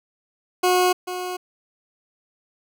20% pulse tone with echo, 363.2 Hz, F#4, 32 cents flat, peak -11 dBFS, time 0.63-0.93 s, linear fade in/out 10 ms, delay 440 ms, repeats 1, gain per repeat -11 dB, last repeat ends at 1.37 s, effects none

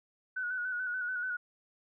sine tone with vibrato, 1480 Hz, F#6, in tune, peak -32 dBFS, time 0.36-1.37 s, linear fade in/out 10 ms, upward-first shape square, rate 6.9 Hz, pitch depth 37 cents each way, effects none

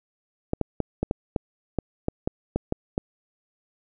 clicks, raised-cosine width 2 ms, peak -10 dBFS, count 12, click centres 0.534 / 0.613 / 0.803 / 1.03 / 1.111 / 1.362 / 1.787 / 2.084 / 2.275 / 2.56 / 2.724 / 2.979 s, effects none

